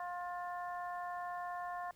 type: harmonic tone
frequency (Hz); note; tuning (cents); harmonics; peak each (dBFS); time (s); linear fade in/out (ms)
354; F4; +23; 2 / 3 / 4 / 5; -41 / -44 / -53 / -50; 0-1.91; 2
effects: pink hiss -68 dBFS RMS until 1.95 s